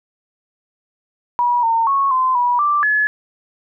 sine tone with pitch steps, 967 / 912 / 1102 / 1031 / 973 / 1175 / 1707 Hz, B5 / A#5 / C#6 / C6 / B5 / D6 / G#6, -37 / -38 / -11 / -26 / -26 / +1 / +47 cents, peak -13 dBFS, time 1.39-3.07 s, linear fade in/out 0 ms, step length 240 ms, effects none

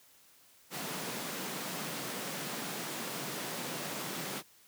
pink high-pass noise, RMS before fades -39 dBFS, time 0.7-4.43 s, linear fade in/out 50 ms, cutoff 140 Hz, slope 48 dB/octave, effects white hiss -62 dBFS RMS until 4.67 s + high-pass 60 Hz 12 dB/octave

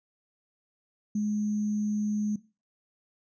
sine tone with sample-and-hold, 210 Hz, G#3, 19 cents sharp, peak -25 dBFS, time 1.15-2.36 s, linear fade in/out 5 ms, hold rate 6300 Hz, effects noise-tail reverb RT60 0.3 s tail -18 dB re dry + resampled to 16000 Hz

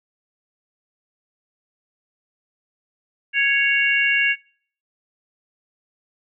harmonic tone, 554.4 Hz, C#5, in tune, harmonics 3 / 4 / 5, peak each -20 / -20 / -20 dBFS, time 3.33-4.36 s, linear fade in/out 50 ms, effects noise-tail reverb RT60 0.5 s tail -23 dB re dry

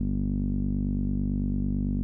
sawtooth tone with low-pass filter, 49 Hz, G1, in tune, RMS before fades -27 dBFS, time 0-2.03 s, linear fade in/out 0 ms, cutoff 230 Hz, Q 6.2, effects none

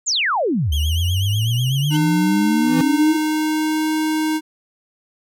sine exponential two-way sweep, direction down then up, 7690 to 71.2 to 330.3 Hz, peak -16 dBFS, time 0.06-3.17 s, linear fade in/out 20 ms, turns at 0.72 s
40% pulse tone with vibrato, 3059 Hz, G7, 43 cents flat, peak -24 dBFS, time 0.72-1.97 s, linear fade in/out 5 ms, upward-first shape triangle, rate 8.1 Hz, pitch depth 160 cents each way
square tone with pitch glide, 302.6 to 311.8 Hz, D#4 to D#4, -48 to +4 cents, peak -18 dBFS, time 1.9-4.41 s, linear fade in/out 50 ms, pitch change +52 cents, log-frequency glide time 2.01-3.9 s
square tone with exponential growth, 165.3 Hz, E3, 5 cents sharp, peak -16 dBFS, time 2.53-2.81 s, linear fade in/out 0 ms, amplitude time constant 60 ms
effects none

